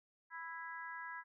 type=harmonic tone; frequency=330 Hz; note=E4; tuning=2 cents sharp; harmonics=3 / 4 / 5 / 6; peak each=-48 / -53 / -47 / -53 dBFS; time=0.3-1.24 s; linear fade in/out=50 ms; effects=none

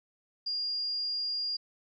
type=tone; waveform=sine; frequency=4822 Hz; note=D8; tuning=45 cents sharp; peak=-30 dBFS; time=0.46-1.57 s; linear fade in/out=10 ms; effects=none

